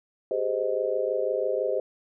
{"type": "chord", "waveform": "sine", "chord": "Ab major seventh", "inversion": "third", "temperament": "just", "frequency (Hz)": [389.3, 415.3, 519.1, 623], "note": ["G4", "Ab4", "C5", "Eb5"], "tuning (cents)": [-12, 0, -14, 2], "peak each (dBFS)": [-31, -31, -27, -30], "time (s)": [0.31, 1.8], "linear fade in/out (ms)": 2, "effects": []}